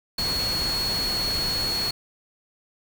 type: tone in noise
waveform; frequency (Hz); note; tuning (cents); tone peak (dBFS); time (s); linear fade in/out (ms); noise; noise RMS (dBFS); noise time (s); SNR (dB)
sine; 4344; C#8; -36; -24; 0.18-1.91; 5; pink; -31; 0.18-1.91; +4
effects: none